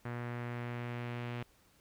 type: tone with low-pass filter sweep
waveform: sawtooth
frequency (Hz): 120.4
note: B2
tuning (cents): -44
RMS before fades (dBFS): -40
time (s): 0.05-1.43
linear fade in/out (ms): 5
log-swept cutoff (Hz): 1800 to 2700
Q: 1.9
effects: pink hiss -67 dBFS RMS until 1.8 s

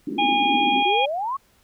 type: band-pass noise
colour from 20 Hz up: pink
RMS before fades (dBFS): -27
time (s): 0.07-0.83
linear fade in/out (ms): 5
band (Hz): 230 to 340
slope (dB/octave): 48
type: harmonic tone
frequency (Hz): 816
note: G#5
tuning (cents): -31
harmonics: 1 / 3 / 4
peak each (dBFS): -19 / -24 / -25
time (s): 0.18-1.06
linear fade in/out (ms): 10
type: exponential sweep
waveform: sine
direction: up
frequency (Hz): 349.5 to 1142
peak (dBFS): -23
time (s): 0.85-1.37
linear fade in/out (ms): 10
effects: pink hiss -60 dBFS RMS until 1.63 s

